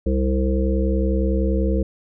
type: harmonic tone with a mistuned harmonic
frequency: 65.41 Hz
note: C2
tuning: in tune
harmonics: 1 / 3 / 5 / 7 / 8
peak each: -19 / -24 / -26 / -27 / -28 dBFS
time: 0.06-1.83 s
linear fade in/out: 5 ms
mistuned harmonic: 7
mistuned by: -20 cents
effects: none